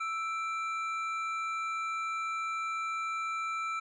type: tone pair together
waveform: triangle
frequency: 1323 / 2353 Hz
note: E6 / D7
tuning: +6 / +3 cents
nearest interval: minor seventh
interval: 997 cents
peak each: -31 / -37 dBFS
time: 0-3.8 s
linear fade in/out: 10 ms
effects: resampled to 24000 Hz